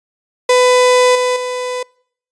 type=tone with level steps; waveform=35% pulse; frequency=500 Hz; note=B4; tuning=21 cents sharp; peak=-6 / -11 / -17 dBFS; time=0.49-1.83 s; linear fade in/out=5 ms; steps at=1.15 / 1.36 s; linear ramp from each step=5 ms; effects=noise-tail reverb RT60 0.6 s tail -26 dB re dry + resampled to 22050 Hz